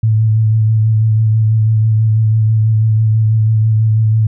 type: tone with vibrato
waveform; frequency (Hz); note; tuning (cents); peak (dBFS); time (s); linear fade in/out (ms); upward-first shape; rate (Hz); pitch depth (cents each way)
sine; 109.8; A2; -3; -8; 0.03-4.27; 5; sine; 6.1; 24
effects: none